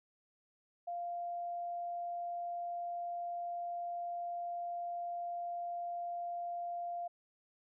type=tone; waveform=sine; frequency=696 Hz; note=F5; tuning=6 cents flat; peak=-37 dBFS; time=0.87-7.08 s; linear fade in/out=10 ms; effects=none